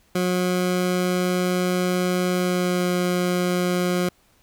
20% pulse tone with pitch glide, 180.9 to 179.13 Hz, F#3 to F3, -39 to +44 cents, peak -15 dBFS, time 0.15-4.09 s, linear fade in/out 5 ms, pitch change -17 cents, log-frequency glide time 2.3-2.89 s, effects pink hiss -60 dBFS RMS until 4.42 s

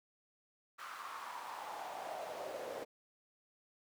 brown noise with high-pass filter sweep, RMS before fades -45 dBFS, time 0.78-2.85 s, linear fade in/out 20 ms, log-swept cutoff 1300 to 490 Hz, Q 4.1, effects none

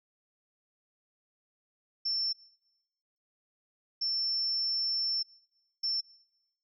sine tone bursts at uneven times, 5380 Hz, E8, 34 cents sharp, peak -28 dBFS, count 3, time 2.05-2.33 / 4.01-5.23 / 5.83-6.01 s, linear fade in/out 10 ms, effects noise-tail reverb RT60 1.0 s tail -24 dB re dry

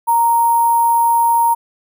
sine tone with sample-and-hold, 932.3 Hz, A#5, in tune, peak -10 dBFS, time 0.07-1.55 s, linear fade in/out 20 ms, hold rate 11025 Hz, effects none

